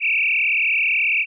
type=tone with frequency modulation; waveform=sine; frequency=2501 Hz; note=D#7; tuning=8 cents sharp; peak=-16 dBFS; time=0-1.26 s; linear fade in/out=50 ms; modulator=38.3 Hz; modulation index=6.2; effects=none